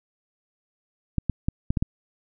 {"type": "clicks", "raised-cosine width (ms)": 5, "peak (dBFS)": -10, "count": 6, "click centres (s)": [1.183, 1.297, 1.485, 1.705, 1.772, 1.825], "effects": []}